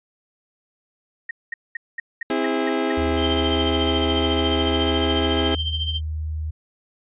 sine tone bursts, 1864.7 Hz, A#6, in tune, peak -25 dBFS, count 8, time 1.29-2.92 s, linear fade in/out 5 ms, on 20 ms, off 210 ms
30% pulse chord, C augmented, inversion none, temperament just, 261.6 / 327 / 408.8 Hz, C4 / E4 / G#4, 0 / -14 / -27 cents, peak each -22 dBFS, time 2.3-5.55 s, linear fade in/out 2 ms
sine tone, 77.78 Hz, D#2, in tune, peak -24 dBFS, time 2.97-6.51 s, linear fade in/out 10 ms
sine tone with tremolo, 3136 Hz, G7, in tune, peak -21 dBFS, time 3.16-6.01 s, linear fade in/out 50 ms, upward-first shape triangle, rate 14 Hz, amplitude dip 80%
effects resampled to 8000 Hz

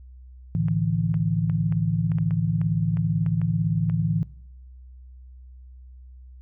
sine chord, A suspended fourth, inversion none, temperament equal, 110 / 146.83 / 164.81 Hz, A2 / D3 / E3, 0 / 0 / 0 cents, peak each -25 / -27 / -23 dBFS, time 0.55-4.23 s, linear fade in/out 0 ms
clicks, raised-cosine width 0.5 ms, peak -27 dBFS, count 12, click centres 0.684 / 1.142 / 1.498 / 1.724 / 2.118 / 2.185 / 2.309 / 2.615 / 2.971 / 3.263 / 3.416 / 3.898 s
effects noise-tail reverb RT60 0.8 s tail -22 dB re dry + added 63 Hz sine -42 dBFS peak until 6.41 s

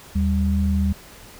sine tone pair together, 77.78 / 196 Hz, D#2 / G3, 0 / 0 cents, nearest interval octave + major third, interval 1600 cents, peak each -19 / -21 dBFS, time 0.15-0.93 s, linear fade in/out 10 ms, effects pink hiss -44 dBFS RMS until 1.39 s

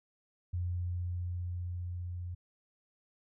sine tone with level ramp, 88.5 Hz, F2, 23 cents sharp, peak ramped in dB -31 to -37 dBFS, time 0.53-2.35 s, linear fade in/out 10 ms, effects none

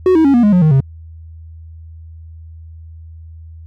triangle tone with pitch steps, 370 / 320.2 / 277.2 / 239.9 / 207.7 / 179.73 / 155.57 / 134.65 Hz, F#4 / D#4 / C#4 / A#3 / G#3 / F3 / D#3 / C#3, 0 / +50 / 0 / +50 / 0 / +50 / 0 / -50 cents, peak -5 dBFS, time 0.06-0.804 s, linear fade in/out 2 ms, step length 93 ms, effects added 81 Hz sine -32 dBFS peak until 3.66 s

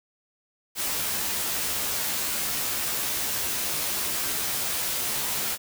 white noise with comb filter, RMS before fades -28 dBFS, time 0.75-5.58 s, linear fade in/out 50 ms, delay 14 ms, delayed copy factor +0.65, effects none

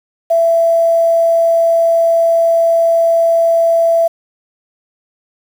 sine tone with quantisation, 667 Hz, E5, 20 cents sharp, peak -8 dBFS, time 0.3-4.08 s, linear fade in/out 10 ms, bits 6, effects none

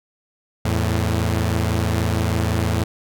sawtooth tone pair together, 83.72 / 110 Hz, E2 / A2, +27 / 0 cents, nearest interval perfect fourth, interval 473 cents, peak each -17 dBFS, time 0.65-2.84 s, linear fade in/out 5 ms, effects none

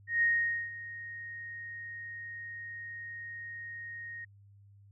sine tone with ADSR envelope, 1864.7 Hz, A#6, in tune, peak -23 dBFS, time 0.07-4.25 s, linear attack 150 ms, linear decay 480 ms, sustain -17 dB, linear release 8 ms, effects added 100 Hz sine -55 dBFS peak until 4.91 s

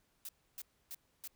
blue noise bursts, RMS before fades -45 dBFS, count 4, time 0.25-1.276 s, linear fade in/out 2 ms, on 39 ms, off 290 ms, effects pink hiss -75 dBFS RMS until 1.35 s

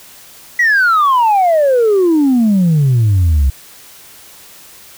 sine exponential sweep, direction down, 1975.5 to 64.4 Hz, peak -6 dBFS, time 0.59-3.5 s, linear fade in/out 5 ms, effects tanh soft clip ceiling -6 dBFS + white hiss -39 dBFS RMS until 4.97 s

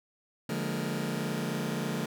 sawtooth chord, Bb dominant seventh, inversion first, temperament just, 145.68 / 174.81 / 209.8 / 233.1 Hz, D3 / F3 / Ab3 / Bb3, -14 / +2 / +18 / 0 cents, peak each -32 dBFS, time 0.49-2.06 s, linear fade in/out 5 ms, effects none

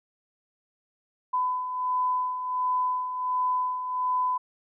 sine beating tone pair, 1004 / 1005.4 Hz, B5 / B5, +28 / +31 cents, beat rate 1.4 Hz, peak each -33 / -25 dBFS, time 1.33-4.38 s, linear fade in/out 10 ms, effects none

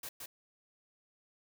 white noise with echo, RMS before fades -43 dBFS, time 0.03-0.09 s, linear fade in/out 5 ms, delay 170 ms, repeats 1, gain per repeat -2 dB, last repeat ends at 0.26 s, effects none

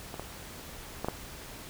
clicks, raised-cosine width 1 ms, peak -25 / -22 / -17 / -15 dBFS, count 4, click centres 0.142 / 0.196 / 1.046 / 1.085 s, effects pink hiss -45 dBFS RMS until 1.69 s

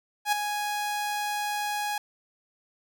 sawtooth tone with ADSR envelope, 830.6 Hz, G#5, in tune, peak -16 dBFS, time 0.25-1.98 s, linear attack 74 ms, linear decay 7 ms, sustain -8 dB, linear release 3 ms, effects none

